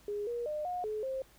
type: tone with pitch steps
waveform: sine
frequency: 412.6 / 475.9 / 604 / 720 / 428.1 / 529 Hz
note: G#4 / A#4 / D5 / F#5 / A4 / C5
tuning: -11 / +36 / +48 / -47 / -47 / +19 cents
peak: -33 dBFS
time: 0.08-1.22 s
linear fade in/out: 2 ms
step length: 190 ms
effects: added 50 Hz sine -63 dBFS peak until 1.38 s + pink hiss -62 dBFS RMS until 1.38 s